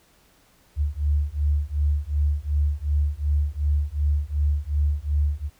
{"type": "beating tone pair", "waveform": "sine", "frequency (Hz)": [72, 74.7], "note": ["D2", "D2"], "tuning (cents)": [-34, 30], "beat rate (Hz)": 2.7, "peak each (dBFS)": -23, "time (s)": [0.76, 5.5], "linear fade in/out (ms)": 50, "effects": ["pink hiss -59 dBFS RMS until 5.59 s"]}